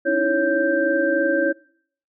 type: tone cluster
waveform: sine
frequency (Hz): 276.8 / 307.3 / 330.5 / 554 / 1569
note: C#4 / D#4 / E4 / C#5 / G6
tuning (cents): -2 / -21 / +5 / -1 / +1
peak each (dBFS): -29 / -27 / -23 / -20 / -23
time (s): 0.05-1.53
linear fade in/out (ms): 20
effects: noise-tail reverb RT60 0.6 s tail -24 dB re dry